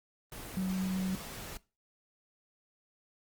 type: tone in noise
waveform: sine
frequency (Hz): 187.6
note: F#3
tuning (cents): +24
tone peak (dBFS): -30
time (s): 0.57-1.15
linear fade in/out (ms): 0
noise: pink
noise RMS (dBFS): -44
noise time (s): 0.32-1.57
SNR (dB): +11
effects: noise-tail reverb RT60 0.3 s tail -21 dB re dry + Opus 24 kbps

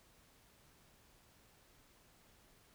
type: silence
effects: pink hiss -67 dBFS RMS until 2.74 s

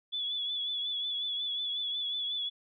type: tone with vibrato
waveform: sine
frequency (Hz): 3426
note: A7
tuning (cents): -47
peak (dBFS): -31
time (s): 0.12-2.5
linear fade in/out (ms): 20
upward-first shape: triangle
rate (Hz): 5.5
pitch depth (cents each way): 51
effects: none

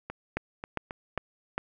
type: two click trains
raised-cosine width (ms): 0.5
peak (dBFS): -21 / -14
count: 5 / 4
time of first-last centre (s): 0.1-1.178 / 0.37-1.58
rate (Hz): 3.71 / 2.48
effects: none

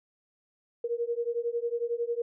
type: beating tone pair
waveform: sine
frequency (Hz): 466.2 / 477.2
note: A#4 / A#4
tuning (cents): 0 / +41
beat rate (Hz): 11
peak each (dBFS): -31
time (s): 0.84-2.22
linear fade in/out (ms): 5
effects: none

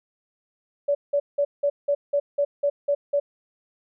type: tone bursts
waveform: sine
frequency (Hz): 572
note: D5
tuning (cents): -46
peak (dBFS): -18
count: 10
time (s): 0.88-3.2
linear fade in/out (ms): 10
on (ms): 70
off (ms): 180
effects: none

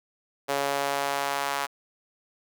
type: tone with high-pass filter sweep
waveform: sawtooth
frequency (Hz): 140.3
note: C#3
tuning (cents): +21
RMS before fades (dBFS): -28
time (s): 0.48-1.67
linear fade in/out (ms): 20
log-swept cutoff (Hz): 550 to 940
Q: 1.6
effects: none

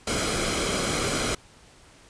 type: noise with comb filter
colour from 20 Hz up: pink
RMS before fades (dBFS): -26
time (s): 0.07-1.35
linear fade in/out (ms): 5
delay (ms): 1.1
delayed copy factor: -0.55
effects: pink hiss -53 dBFS RMS until 2.09 s + resampled to 22050 Hz

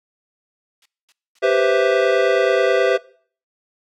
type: noise bursts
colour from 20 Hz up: violet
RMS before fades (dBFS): -35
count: 3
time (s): 0.82-1.388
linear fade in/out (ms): 2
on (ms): 36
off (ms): 230
type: chord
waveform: square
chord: C major seventh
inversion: second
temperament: equal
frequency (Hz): 392 / 493.9 / 523.3 / 659.3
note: G4 / B4 / C5 / E5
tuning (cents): 0 / 0 / 0 / 0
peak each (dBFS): -20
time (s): 1.42-2.98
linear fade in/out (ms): 20
effects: noise-tail reverb RT60 0.5 s tail -22 dB re dry + low-pass 3000 Hz 12 dB/octave

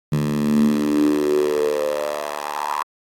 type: tone with high-pass filter sweep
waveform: 10% pulse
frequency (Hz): 74.1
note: D2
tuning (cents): +16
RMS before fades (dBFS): -20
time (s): 0.12-2.83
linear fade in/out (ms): 5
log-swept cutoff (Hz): 160 to 1000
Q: 8.6
effects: AAC 48 kbps

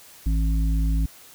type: harmonic tone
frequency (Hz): 54.2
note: A1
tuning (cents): -25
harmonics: 1 / 3 / 5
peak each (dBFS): -19 / -29 / -33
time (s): 0.26-1.06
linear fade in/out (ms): 5
effects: white hiss -48 dBFS RMS until 1.34 s

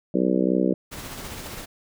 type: harmonic tone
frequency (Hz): 63.3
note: B1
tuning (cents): +43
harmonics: 3 / 4 / 5 / 6 / 7 / 8 / 9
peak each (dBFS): -24 / -25 / -24 / -27 / -29 / -29 / -31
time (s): 0.14-0.74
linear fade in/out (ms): 5
type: noise with tremolo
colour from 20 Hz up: pink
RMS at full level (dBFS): -35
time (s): 0.91-1.66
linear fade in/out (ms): 20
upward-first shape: sine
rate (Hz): 15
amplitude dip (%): 30
effects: none

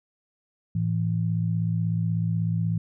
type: tone pair together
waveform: sine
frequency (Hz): 109.97 / 166.3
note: A2 / E3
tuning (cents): 0 / +16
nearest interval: perfect fifth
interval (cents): 716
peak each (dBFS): -25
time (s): 0.75-2.78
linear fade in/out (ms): 5
effects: none

